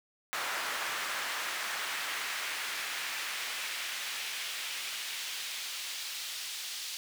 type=noise with high-pass filter sweep; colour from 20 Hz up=brown; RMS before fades=-37 dBFS; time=0.33-6.97 s; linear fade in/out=0 ms; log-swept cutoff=1300 to 3900 Hz; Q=1.1; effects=none